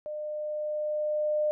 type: tone with level ramp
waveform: sine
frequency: 604 Hz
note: D5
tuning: 48 cents sharp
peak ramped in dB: -33 to -23 dBFS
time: 0.06-1.51 s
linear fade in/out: 0 ms
effects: none